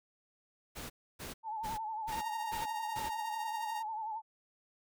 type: noise bursts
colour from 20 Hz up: pink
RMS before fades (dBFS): -44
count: 6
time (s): 0.75-3.1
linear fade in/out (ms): 20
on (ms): 150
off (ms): 290
type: tone with vibrato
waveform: sine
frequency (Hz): 874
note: A5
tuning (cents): -12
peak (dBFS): -36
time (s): 1.43-4.22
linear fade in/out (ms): 50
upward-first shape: sine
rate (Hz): 11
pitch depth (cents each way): 65
type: tone with tremolo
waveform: sawtooth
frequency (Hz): 930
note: A#5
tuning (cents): -4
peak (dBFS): -35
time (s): 2.11-3.83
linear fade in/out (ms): 20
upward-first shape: triangle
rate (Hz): 14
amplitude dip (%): 55
effects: none